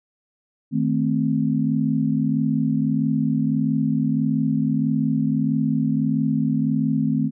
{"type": "chord", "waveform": "sine", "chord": "A diminished", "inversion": "second", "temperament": "equal", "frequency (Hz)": [155.56, 220, 261.6], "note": ["Eb3", "A3", "C4"], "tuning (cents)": [0, 0, 0], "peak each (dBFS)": [-23, -22, -22], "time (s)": [0.71, 7.31], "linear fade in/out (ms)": 50, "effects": []}